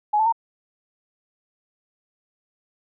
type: tone with pitch steps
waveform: sine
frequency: 840 / 877.7 / 917.1 Hz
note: G#5 / A5 / A#5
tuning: +19 / -5 / -29 cents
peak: -16 dBFS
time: 0.13-0.325 s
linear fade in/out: 10 ms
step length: 65 ms
effects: none